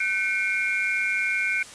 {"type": "tone cluster", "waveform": "sine", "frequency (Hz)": [1518, 2173, 2370], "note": ["F#6", "C#7", "D7"], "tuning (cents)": [44, -35, 15], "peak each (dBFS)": [-28, -26, -26], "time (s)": [0, 1.63], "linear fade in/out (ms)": 5, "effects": ["white hiss -43 dBFS RMS until 1.74 s", "resampled to 22050 Hz"]}